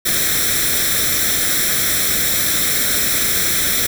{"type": "noise with comb filter", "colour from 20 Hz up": "white", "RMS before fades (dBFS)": -17, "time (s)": [0.05, 3.87], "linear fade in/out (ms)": 10, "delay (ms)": 0.53, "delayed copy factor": 0.75, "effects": []}